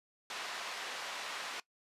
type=band-pass noise; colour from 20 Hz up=pink; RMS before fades=-42 dBFS; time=0.3-1.6 s; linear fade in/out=2 ms; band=820 to 5000 Hz; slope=12 dB/octave; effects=noise-tail reverb RT60 0.1 s tail -20 dB re dry + resampled to 32000 Hz